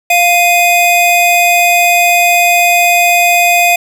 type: tone pair together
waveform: square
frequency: 698 / 2490 Hz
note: F5 / D#7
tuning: -1 / +1 cents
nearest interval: octave + minor seventh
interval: 2202 cents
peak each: -10 dBFS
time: 0.1-3.76 s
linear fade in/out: 5 ms
effects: none

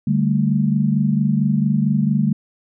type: chord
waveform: sine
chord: D suspended fourth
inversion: none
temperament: just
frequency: 146.83 / 195.78 / 220.2 Hz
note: D3 / G3 / A3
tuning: 0 / -2 / +2 cents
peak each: -19 dBFS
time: 0.07-2.33 s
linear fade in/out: 5 ms
effects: none

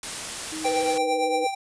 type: noise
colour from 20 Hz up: white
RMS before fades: -32 dBFS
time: 0.03-0.98 s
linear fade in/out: 2 ms
type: tone with pitch glide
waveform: sine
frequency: 314.9 to 312.4 Hz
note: D#4 to D#4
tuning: +21 to +7 cents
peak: -32 dBFS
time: 0.52-1.45 s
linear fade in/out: 10 ms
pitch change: -14 cents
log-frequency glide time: 0.84-1 s
type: tone with tremolo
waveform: square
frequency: 784 Hz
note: G5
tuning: in tune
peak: -22 dBFS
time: 0.64-1.55 s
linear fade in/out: 10 ms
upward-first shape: triangle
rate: 8.8 Hz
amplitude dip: 70%
type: tone with vibrato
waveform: sine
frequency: 493.9 Hz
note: B4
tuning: in tune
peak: -24 dBFS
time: 0.65-1.47 s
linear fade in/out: 5 ms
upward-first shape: triangle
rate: 18 Hz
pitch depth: 50 cents each way
effects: resampled to 22050 Hz

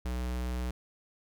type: tone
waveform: square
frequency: 61.74 Hz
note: B1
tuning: in tune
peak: -32 dBFS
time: 0.05-0.71 s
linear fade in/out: 5 ms
effects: none

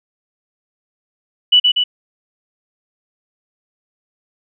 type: tone with echo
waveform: sine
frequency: 2960 Hz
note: F#7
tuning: in tune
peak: -6 dBFS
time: 1.52-1.6 s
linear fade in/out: 10 ms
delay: 120 ms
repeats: 2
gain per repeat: -3 dB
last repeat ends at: 1.84 s
effects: none

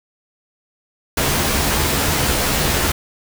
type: noise with comb filter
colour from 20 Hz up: pink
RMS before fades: -18 dBFS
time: 1.17-2.92 s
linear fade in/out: 5 ms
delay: 14 ms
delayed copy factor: +0.6
effects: none

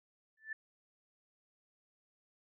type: tone with exponential growth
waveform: sine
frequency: 1760 Hz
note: A6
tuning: in tune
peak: -35 dBFS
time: 0.37-0.53 s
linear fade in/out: 5 ms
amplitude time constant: 33 ms
effects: none

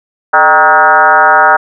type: tone with frequency modulation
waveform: sine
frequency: 1108.7 Hz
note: C#6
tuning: in tune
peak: -3 dBFS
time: 0.33-1.57 s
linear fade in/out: 10 ms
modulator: 167 Hz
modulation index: 2.8
effects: none

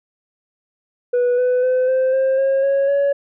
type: tone with pitch steps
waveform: sine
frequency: 490 / 499.7 / 509.6 / 519.7 / 530 / 540.6 / 551.3 / 562.2 Hz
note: B4 / B4 / C5 / C5 / C5 / C#5 / C#5 / C#5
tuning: -14 / +20 / -46 / -12 / +22 / -44 / -10 / +24 cents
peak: -11 dBFS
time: 1.13-3.13 s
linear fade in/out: 10 ms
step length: 250 ms
effects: tanh soft clip ceiling -13 dBFS

